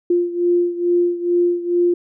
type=beating tone pair; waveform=sine; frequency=349.2 / 351.5 Hz; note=F4 / F4; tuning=0 / +11 cents; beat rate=2.3 Hz; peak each=-16 / -20 dBFS; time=0.1-1.94 s; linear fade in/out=5 ms; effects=none